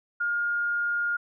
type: tone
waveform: sine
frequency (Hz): 1418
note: F6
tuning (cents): +26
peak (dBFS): -24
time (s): 0.2-1.17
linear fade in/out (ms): 10
effects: none